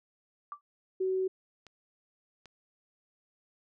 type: tone with exponential decay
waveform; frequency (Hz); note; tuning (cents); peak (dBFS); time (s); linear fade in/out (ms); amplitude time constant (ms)
sine; 1167; D6; -11; -33; 0.52-0.61; 1; 18
type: tone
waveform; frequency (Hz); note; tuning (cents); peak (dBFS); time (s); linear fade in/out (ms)
sine; 376.3; F#4; +29; -27; 1-1.28; 10
type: clicks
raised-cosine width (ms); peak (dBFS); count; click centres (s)
0.2; -34; 2; 1.667 / 2.457
effects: none